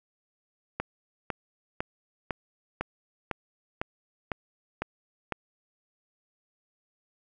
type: click train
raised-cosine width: 0.5 ms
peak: -14 dBFS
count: 10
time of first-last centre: 0.8-5.323 s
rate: 1.99 Hz
effects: none